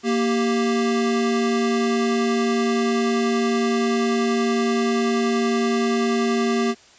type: tone pair together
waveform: square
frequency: 233.1 / 392 Hz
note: A#3 / G4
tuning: 0 / 0 cents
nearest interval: major sixth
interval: 900 cents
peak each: -21 / -23 dBFS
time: 0.03-6.75 s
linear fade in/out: 50 ms
effects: white hiss -50 dBFS RMS until 6.98 s + resampled to 16000 Hz